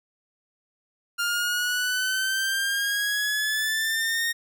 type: exponential sweep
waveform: sawtooth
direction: up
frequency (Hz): 1400 to 1856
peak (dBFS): -20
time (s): 1.18-4.33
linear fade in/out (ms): 20
effects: none